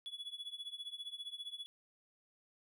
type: tone with tremolo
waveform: triangle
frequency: 3398 Hz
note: G#7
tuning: 39 cents sharp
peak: -38 dBFS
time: 0.06-1.66 s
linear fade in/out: 0 ms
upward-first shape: triangle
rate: 15 Hz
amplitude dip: 95%
effects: none